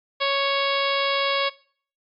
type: harmonic tone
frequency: 554.4 Hz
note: C#5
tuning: in tune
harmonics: 1 / 2 / 3 / 4 / 5 / 6 / 7 / 8 / 9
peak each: -25 / -25 / -32 / -28 / -31 / -28 / -31 / -33 / -36 dBFS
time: 0.2-1.5 s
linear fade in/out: 20 ms
effects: noise-tail reverb RT60 0.5 s tail -21 dB re dry + MP3 48 kbps